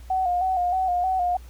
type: tone with vibrato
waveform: sine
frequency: 732 Hz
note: F#5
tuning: 19 cents flat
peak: -20 dBFS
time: 0.1-1.37 s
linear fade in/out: 5 ms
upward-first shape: square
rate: 3.2 Hz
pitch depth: 48 cents each way
effects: added 60 Hz sine -40 dBFS peak until 1.49 s + pink hiss -54 dBFS RMS until 1.49 s